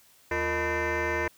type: tone with frequency modulation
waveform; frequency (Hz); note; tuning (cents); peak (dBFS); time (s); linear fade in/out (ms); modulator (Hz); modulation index
sine; 728; F#5; -28; -23; 0.31-1.28; 5; 269; 5.4
effects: tanh soft clip ceiling -24 dBFS + white hiss -59 dBFS RMS until 1.37 s